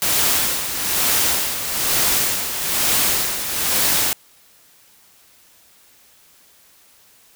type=noise with tremolo; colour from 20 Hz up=white; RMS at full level=-17 dBFS; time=0.02-4.13 s; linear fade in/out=0 ms; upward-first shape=sine; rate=1.1 Hz; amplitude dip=60%; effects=white hiss -52 dBFS RMS until 7.35 s